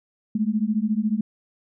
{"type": "beating tone pair", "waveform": "sine", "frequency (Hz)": [207.7, 221.7], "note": ["G#3", "A3"], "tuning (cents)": [0, 13], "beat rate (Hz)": 14, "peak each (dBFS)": -23, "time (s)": [0.35, 1.21], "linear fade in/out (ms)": 5, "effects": []}